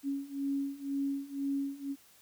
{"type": "beating tone pair", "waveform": "sine", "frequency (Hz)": [276.4, 278.4], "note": ["C#4", "C#4"], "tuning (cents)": [-5, 8], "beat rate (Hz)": 2, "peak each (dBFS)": [-36, -34], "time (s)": [0.03, 1.96], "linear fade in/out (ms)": 50, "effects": ["white hiss -61 dBFS RMS until 2.21 s"]}